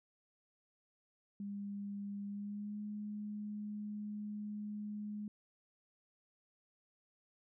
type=tone with pitch glide; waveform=sine; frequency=201.6 to 209 Hz; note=G3 to G#3; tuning=+49 to +11 cents; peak=-40 dBFS; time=1.4-5.28 s; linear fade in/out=2 ms; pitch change=+62 cents; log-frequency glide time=2.26-2.8 s; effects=none